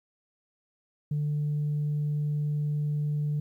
sine tone, 148.3 Hz, D3, 17 cents sharp, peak -24 dBFS, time 1.11-3.4 s, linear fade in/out 5 ms, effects tanh soft clip ceiling -23 dBFS + 11-bit

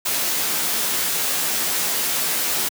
white noise with comb filter, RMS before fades -22 dBFS, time 0.05-2.69 s, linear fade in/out 10 ms, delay 15 ms, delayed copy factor -0.5, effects high-pass 150 Hz 12 dB/octave

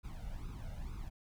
brown noise with flanger, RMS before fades -43 dBFS, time 0.03-1.1 s, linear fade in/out 20 ms, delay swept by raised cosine 0.79 to 1.42 ms, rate 2.2 Hz, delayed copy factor +0.85, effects none

